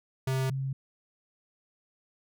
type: tone pair in turn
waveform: square / sine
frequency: 132 / 134.54 Hz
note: C3 / C3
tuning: +16 / +49 cents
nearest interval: unison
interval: 33 cents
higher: second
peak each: -27 / -29 dBFS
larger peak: first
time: 0.27-0.5 / 0.5-0.73 s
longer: neither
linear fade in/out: 5 ms
effects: none